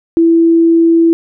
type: tone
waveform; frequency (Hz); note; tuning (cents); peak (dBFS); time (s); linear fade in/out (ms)
sine; 332; E4; +12; -5; 0.17-1.13; 0
effects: none